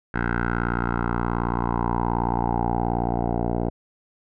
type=tone with low-pass filter sweep; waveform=10% pulse; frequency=58.7 Hz; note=A#1; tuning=13 cents sharp; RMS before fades=-24 dBFS; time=0.14-3.7 s; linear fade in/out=5 ms; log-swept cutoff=1600 to 620 Hz; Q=4.9; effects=none